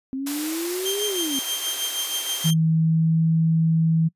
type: exponential two-way sweep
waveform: sine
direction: up then down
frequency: 261.3 to 423.4 to 261.3 Hz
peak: -25 dBFS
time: 0.13-1.39 s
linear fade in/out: 0 ms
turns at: 1.06 s
type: high-pass noise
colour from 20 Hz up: white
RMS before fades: -31 dBFS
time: 0.26-2.51 s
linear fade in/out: 10 ms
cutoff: 280 Hz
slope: 96 dB/octave
type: tone with tremolo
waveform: sawtooth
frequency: 3168 Hz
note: G7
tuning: 18 cents sharp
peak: -19 dBFS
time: 0.85-2.54 s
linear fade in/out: 10 ms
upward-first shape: triangle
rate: 6.3 Hz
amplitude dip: 70%
type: tone with pitch glide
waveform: sine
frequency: 160.8 to 162.29 Hz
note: E3 to E3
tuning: -43 to -27 cents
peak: -16 dBFS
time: 2.44-4.09 s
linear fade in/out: 20 ms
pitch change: +16 cents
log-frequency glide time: 2.7-3.22 s
effects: noise-tail reverb RT60 0.1 s tail -25 dB re dry + resampled to 32000 Hz